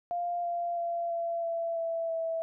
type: tone with pitch steps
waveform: sine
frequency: 698.5 / 691.3 / 684.1 / 677 / 670 / 663.1 / 656.3 Hz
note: F5 / F5 / F5 / E5 / E5 / E5 / E5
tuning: 0 / -18 / -36 / +46 / +28 / +10 / -8 cents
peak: -29 dBFS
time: 0.11-2.42 s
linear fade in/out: 0 ms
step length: 330 ms
effects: none